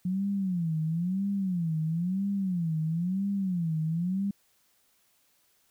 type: tone with vibrato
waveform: sine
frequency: 177.3 Hz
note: F3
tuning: 26 cents sharp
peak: -26 dBFS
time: 0.05-4.31 s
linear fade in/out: 5 ms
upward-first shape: sine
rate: 1 Hz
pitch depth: 210 cents each way
effects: white hiss -68 dBFS RMS until 5.7 s